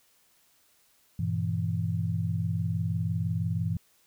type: chord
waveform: sine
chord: E diminished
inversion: first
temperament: just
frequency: 98.89 / 118.67 / 164.81 Hz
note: G2 / Bb2 / E3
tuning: +16 / +31 / 0 cents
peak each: -30 / -32 / -30 dBFS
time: 1.19-3.77 s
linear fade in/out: 5 ms
effects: white hiss -65 dBFS RMS until 4.06 s